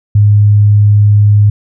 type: tone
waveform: sine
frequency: 103.7 Hz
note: G#2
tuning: 2 cents flat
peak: -3 dBFS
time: 0.15-1.5 s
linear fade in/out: 5 ms
effects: none